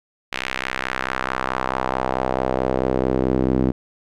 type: tone with band-pass filter sweep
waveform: sawtooth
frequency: 64.6 Hz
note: C2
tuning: 21 cents flat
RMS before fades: -22 dBFS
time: 0.32-3.72 s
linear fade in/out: 10 ms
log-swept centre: 2500 to 280 Hz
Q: 1.6
effects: none